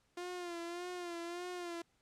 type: tone with vibrato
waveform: sawtooth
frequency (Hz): 349.2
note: F4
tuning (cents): 0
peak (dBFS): -37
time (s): 0.17-1.82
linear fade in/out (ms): 5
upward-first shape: sine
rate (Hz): 1.7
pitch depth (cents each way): 54
effects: pink hiss -75 dBFS RMS until 2.01 s + low-pass 9000 Hz 12 dB/octave